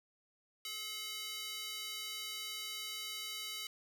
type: tone with high-pass filter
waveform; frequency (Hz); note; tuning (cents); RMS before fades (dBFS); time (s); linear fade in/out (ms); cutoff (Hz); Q
square; 428.4; A4; -46; -43; 0.65-3.67; 2; 3000; 1.5
effects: none